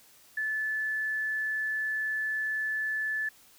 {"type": "tone", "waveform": "sine", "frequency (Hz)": 1738, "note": "A6", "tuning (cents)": -22, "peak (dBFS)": -28, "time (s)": [0.37, 3.29], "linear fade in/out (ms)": 5, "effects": ["white hiss -58 dBFS RMS until 3.58 s"]}